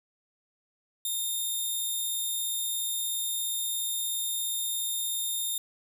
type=tone; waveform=5% pulse; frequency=3657 Hz; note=A#7; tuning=34 cents flat; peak=-21 dBFS; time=1.05-5.58 s; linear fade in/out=2 ms; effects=none